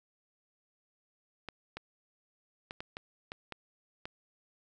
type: clicks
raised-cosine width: 0.3 ms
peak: -24 dBFS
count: 8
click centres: 1.487 / 1.77 / 2.709 / 2.805 / 2.969 / 3.319 / 3.523 / 4.055 s
effects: none